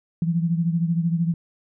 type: beating tone pair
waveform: sine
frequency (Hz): 166.3 / 179.3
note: E3 / F3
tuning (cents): +16 / +46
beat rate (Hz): 13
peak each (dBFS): -20 / -26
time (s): 0.22-1.34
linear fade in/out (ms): 2
effects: none